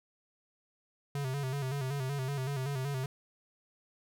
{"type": "tone with vibrato", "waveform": "square", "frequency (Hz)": 136, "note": "C#3", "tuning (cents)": -33, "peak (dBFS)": -33, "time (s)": [1.15, 3.06], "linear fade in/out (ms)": 2, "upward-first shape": "square", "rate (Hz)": 5.3, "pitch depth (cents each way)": 73, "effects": []}